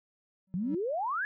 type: tone with exponential growth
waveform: triangle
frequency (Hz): 190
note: F#3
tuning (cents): +46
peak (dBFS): -29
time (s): 0.47-0.75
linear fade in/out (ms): 5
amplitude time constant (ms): 59
type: exponential sweep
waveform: sine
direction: up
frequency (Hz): 167.2 to 1739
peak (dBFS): -29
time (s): 0.54-1.25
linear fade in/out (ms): 0
effects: none